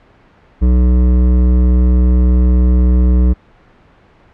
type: tone with hard clipping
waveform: sine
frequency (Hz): 61.74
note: B1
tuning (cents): 0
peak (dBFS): -9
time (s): 0.61-3.34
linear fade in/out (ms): 20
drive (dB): 12
effects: pink hiss -47 dBFS RMS until 4.33 s + low-pass 2000 Hz 12 dB/octave